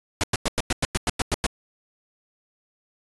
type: noise bursts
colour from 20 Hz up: pink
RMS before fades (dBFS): -22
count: 11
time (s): 0.21-1.465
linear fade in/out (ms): 0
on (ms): 25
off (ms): 98
effects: resampled to 24000 Hz